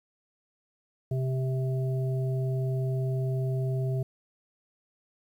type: harmonic tone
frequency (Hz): 130.81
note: C3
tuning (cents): 0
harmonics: 1 / 3 / 5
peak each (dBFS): -26 / -36 / -40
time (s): 1.11-4.03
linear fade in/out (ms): 5
effects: 10-bit